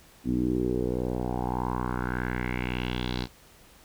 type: tone with low-pass filter sweep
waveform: 10% pulse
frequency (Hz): 61.7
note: B1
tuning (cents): -1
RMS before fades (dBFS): -29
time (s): 0.24-3.28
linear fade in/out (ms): 50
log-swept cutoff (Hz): 260 to 4400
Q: 4.1
effects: pink hiss -55 dBFS RMS until 3.84 s